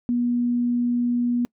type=tone; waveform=sine; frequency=241.7 Hz; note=B3; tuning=37 cents flat; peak=-19 dBFS; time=0.09-1.45 s; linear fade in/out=0 ms; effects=noise-tail reverb RT60 0.1 s tail -26 dB re dry